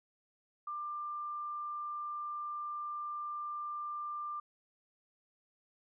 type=tone; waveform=sine; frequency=1190 Hz; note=D6; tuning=22 cents sharp; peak=-37 dBFS; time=0.67-4.4 s; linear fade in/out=5 ms; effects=none